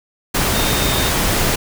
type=tone in noise; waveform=sine; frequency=3668 Hz; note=A#7; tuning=29 cents flat; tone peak=-25 dBFS; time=0.54-1.1 s; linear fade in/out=10 ms; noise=pink; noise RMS=-17 dBFS; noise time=0.34-1.56 s; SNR=-11 dB; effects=none